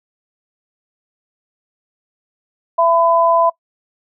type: tone pair together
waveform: sine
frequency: 670.2 / 1006 Hz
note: E5 / B5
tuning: +29 / +32 cents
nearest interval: perfect fifth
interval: 703 cents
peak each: -13 dBFS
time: 2.78-3.5 s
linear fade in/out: 10 ms
effects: noise-tail reverb RT60 0.1 s tail -22 dB re dry